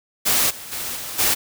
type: noise with level steps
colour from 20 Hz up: white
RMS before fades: -18 / -36 / -28 / -31 / -18 dBFS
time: 0.25-1.35 s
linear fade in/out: 20 ms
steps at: 0.49 / 0.71 / 0.95 / 1.18 s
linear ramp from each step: 20 ms
effects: none